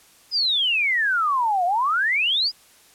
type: exponential two-way sweep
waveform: sine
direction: down then up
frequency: 5110 to 686 to 5110 Hz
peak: -18 dBFS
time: 0.31-2.52 s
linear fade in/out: 50 ms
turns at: 1.65 s
effects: white hiss -53 dBFS RMS until 2.94 s + low-pass 12000 Hz 12 dB/octave